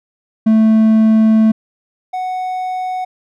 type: tone pair in turn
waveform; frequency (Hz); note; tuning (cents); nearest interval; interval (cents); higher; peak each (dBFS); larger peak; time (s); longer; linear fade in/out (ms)
triangle; 220 / 740; A3 / F#5; 0 / 0; octave + major sixth; 2100; second; -5 / -16; first; 0.46-1.52 / 2.13-3.05; first; 10
effects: none